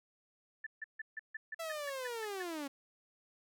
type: tone bursts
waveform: sine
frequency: 1760 Hz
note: A6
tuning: in tune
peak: -39 dBFS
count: 11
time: 0.64-2.426 s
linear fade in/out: 5 ms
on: 26 ms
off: 150 ms
type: linear sweep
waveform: sawtooth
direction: down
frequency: 669 to 270 Hz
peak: -35 dBFS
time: 1.59-2.68 s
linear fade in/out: 10 ms
effects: none